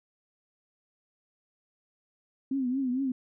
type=tone with vibrato; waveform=sine; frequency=259.7 Hz; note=C4; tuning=13 cents flat; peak=-26 dBFS; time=2.51-3.12 s; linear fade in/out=5 ms; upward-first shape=triangle; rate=4.4 Hz; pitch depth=120 cents each way; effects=none

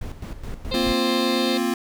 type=noise with tremolo; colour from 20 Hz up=brown; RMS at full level=-30 dBFS; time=0.01-0.93 s; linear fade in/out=5 ms; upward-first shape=square; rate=4.7 Hz; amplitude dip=65%
type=harmonic tone; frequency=523.3 Hz; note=C5; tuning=in tune; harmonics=1 / 2 / 4 / 5 / 6 / 7 / 8 / 9; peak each=-27 / -36 / -40 / -36 / -40 / -30 / -32 / -36 dBFS; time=0.71-1.58 s; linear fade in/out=10 ms
type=chord; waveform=square; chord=Bb suspended second; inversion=none; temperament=equal; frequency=233.1 / 261.6 / 349.2 Hz; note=Bb3 / C4 / F4; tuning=0 / 0 / 0 cents; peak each=-26 dBFS; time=0.74-1.74 s; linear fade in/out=2 ms
effects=none

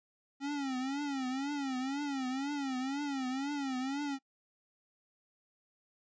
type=tone with vibrato; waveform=square; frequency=272.1 Hz; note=C#4; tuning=32 cents flat; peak=-34 dBFS; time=0.4-4.19 s; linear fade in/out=50 ms; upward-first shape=triangle; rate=2 Hz; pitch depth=140 cents each way; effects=noise-tail reverb RT60 0.1 s tail -22 dB re dry + resampled to 16000 Hz

